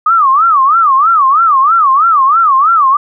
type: tone with vibrato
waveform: sine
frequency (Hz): 1200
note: D6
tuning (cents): +37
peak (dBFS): -5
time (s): 0.06-2.97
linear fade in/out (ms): 5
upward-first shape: sine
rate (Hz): 3.1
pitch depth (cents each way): 230
effects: none